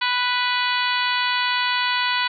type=harmonic tone with a mistuned harmonic; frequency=493.9 Hz; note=B4; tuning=in tune; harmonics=2 / 3 / 4 / 5 / 6 / 7 / 8 / 9; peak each=-24 / -26 / -27 / -28 / -29 / -29 / -30 / -31 dBFS; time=0.01-2.28 s; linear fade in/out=10 ms; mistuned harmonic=7; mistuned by=-22 cents; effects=none